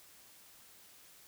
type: silence
effects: white hiss -59 dBFS RMS until 1.27 s